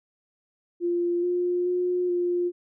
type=tone with pitch steps; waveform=sine; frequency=347.6 / 355.1 / 359 / 352.5 Hz; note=F4 / F4 / F4 / F4; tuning=-8 / +29 / +48 / +16 cents; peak=-22 dBFS; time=0.8-2.52 s; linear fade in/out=50 ms; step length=430 ms; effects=none